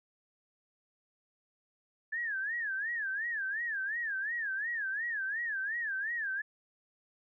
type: tone with vibrato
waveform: sine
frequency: 1715 Hz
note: A6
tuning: 45 cents flat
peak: -32 dBFS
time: 2.12-6.42 s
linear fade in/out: 10 ms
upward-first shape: sine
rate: 2.8 Hz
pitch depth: 190 cents each way
effects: none